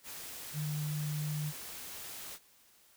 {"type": "tone in noise", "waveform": "sine", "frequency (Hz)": 150.5, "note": "D3", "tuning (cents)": 43, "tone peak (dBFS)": -33, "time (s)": [0.53, 1.53], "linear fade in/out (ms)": 50, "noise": "white", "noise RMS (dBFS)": -45, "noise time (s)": [0.03, 2.39], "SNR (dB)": 9, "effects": ["white hiss -64 dBFS RMS until 2.96 s"]}